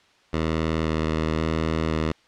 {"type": "tone with vibrato", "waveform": "10% pulse", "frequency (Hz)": 79.5, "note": "D#2", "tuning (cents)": 38, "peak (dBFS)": -14, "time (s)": [0.33, 2.12], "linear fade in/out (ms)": 5, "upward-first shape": "square", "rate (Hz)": 0.95, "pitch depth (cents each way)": 12, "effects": ["white hiss -58 dBFS RMS until 2.27 s", "low-pass 4000 Hz 12 dB/octave"]}